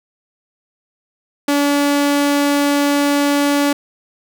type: tone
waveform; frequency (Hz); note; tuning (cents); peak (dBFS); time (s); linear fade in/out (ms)
sawtooth; 286.4; D4; -43; -9; 1.48-3.73; 5
effects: none